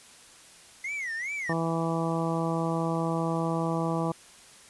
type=tone with vibrato; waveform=triangle; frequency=2042 Hz; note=C7; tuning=43 cents flat; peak=-29 dBFS; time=0.84-1.53 s; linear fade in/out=5 ms; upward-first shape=sine; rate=2.5 Hz; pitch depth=230 cents each way
type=harmonic tone; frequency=164.81 Hz; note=E3; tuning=in tune; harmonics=1 / 2 / 3 / 4 / 5 / 6 / 7; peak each=-29 / -32 / -34 / -35 / -36 / -37 / -37 dBFS; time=1.49-4.12 s; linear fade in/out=5 ms
effects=white hiss -52 dBFS RMS until 4.69 s + resampled to 24000 Hz